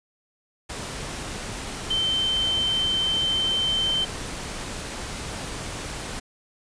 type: tone in noise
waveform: sine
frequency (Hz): 3100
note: G7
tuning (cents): -20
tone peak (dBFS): -21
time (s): 1.9-4.05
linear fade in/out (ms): 10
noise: pink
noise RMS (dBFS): -33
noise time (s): 0.69-6.2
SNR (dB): +9
effects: resampled to 22050 Hz